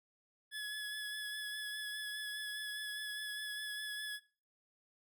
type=tone with vibrato; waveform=25% pulse; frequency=1700 Hz; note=G#6; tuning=40 cents sharp; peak=-36 dBFS; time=0.51-4.2 s; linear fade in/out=50 ms; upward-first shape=sine; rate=4.9 Hz; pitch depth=19 cents each way; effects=noise-tail reverb RT60 0.4 s tail -21 dB re dry